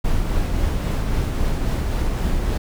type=noise with tremolo; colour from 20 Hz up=brown; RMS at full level=-19 dBFS; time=0.04-2.58 s; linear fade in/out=10 ms; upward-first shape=triangle; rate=3.7 Hz; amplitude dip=30%; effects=none